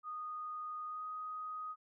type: tone with pitch glide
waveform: sine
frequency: 1236 to 1250.4 Hz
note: D#6 to D#6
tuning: -12 to +8 cents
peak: -40 dBFS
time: 0.03-1.76 s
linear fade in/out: 50 ms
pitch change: +20 cents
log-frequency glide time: 0.86-1.04 s
effects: none